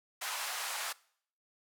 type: band-pass noise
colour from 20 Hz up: pink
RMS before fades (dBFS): -38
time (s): 0.21-0.93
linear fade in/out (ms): 10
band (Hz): 770 to 14000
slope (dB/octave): 24
effects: noise-tail reverb RT60 0.6 s tail -22 dB re dry